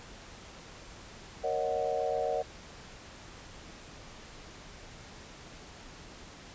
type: chord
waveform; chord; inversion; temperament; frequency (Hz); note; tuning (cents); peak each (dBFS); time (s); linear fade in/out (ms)
sine; D# minor seventh; second; equal; 466.2 / 554.4 / 622.3 / 740; A#4 / C#5 / D#5 / F#5; 0 / 0 / 0 / 0; -34; 1.43-2.43; 20
effects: pink hiss -49 dBFS RMS until 6.54 s + resampled to 16000 Hz